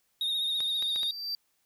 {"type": "tone with vibrato", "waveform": "triangle", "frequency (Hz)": 3714, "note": "A#7", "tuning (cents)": -7, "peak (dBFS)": -26, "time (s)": [0.21, 1.11], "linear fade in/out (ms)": 2, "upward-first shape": "triangle", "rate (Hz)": 15, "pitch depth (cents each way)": 49}
{"type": "tone with exponential growth", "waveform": "triangle", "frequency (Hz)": 4675, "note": "D8", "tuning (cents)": -9, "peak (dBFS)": -28, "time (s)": [0.43, 1.35], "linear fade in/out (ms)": 1, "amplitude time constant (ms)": 200}
{"type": "clicks", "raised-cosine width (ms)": 0.2, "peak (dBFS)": -23, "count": 4, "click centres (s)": [0.605, 0.825, 0.96, 1.032]}
{"effects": ["white hiss -73 dBFS RMS until 1.65 s"]}